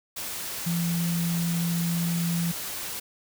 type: tone in noise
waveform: sine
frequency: 170 Hz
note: F3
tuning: 46 cents flat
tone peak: -24 dBFS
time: 0.66-2.52 s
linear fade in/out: 10 ms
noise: white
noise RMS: -34 dBFS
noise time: 0.16-3 s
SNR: +7 dB
effects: none